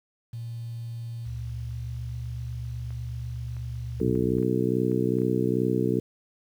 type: tone with pitch glide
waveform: sine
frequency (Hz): 116.54 to 118.37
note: A#2 to A#2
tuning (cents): 0 to +27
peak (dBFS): -32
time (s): 0.33-4.11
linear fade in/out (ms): 5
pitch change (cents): +27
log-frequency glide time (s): 1.73-2.04
type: tone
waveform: sine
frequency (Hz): 70.3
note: C#2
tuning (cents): +25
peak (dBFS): -36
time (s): 1.25-4.41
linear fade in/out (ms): 20
type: clicks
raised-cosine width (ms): 0.5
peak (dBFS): -36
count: 9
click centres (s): 2.906 / 3.567 / 4.002 / 4.154 / 4.384 / 4.428 / 4.917 / 5.186 / 5.218
type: harmonic tone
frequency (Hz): 62.4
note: B1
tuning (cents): +19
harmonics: 2 / 3 / 4 / 5 / 6 / 7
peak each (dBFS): -29 / -29 / -29 / -29 / -29 / -29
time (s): 4-6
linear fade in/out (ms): 5
effects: 9-bit